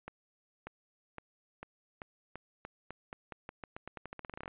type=accelerating click train; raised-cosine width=0.5 ms; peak=-27 dBFS; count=26; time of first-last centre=0.08-4.479 s; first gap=590 ms; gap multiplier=0.87; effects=resampled to 8000 Hz